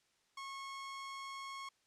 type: tone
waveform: sawtooth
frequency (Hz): 1092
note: C#6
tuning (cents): -26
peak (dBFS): -40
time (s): 0.37-1.69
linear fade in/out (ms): 5
effects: white hiss -75 dBFS RMS until 1.86 s + low-pass 7000 Hz 12 dB/octave